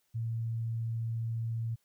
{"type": "tone", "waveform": "sine", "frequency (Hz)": 114.3, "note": "A#2", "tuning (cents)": -34, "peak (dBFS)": -31, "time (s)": [0.14, 1.76], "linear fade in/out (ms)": 20, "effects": ["white hiss -75 dBFS RMS until 1.84 s"]}